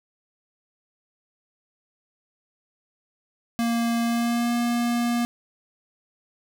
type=tone with pitch glide; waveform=square; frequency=233.1 to 237.9 Hz; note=A#3 to A#3; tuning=0 to +35 cents; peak=-22 dBFS; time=3.59-5.25 s; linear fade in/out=0 ms; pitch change=+35 cents; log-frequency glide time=4.03-4.53 s; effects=none